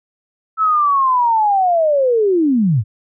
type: linear sweep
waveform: sine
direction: down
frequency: 1318.5 to 92.5 Hz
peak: -11 dBFS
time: 0.57-2.84 s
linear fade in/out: 50 ms
effects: none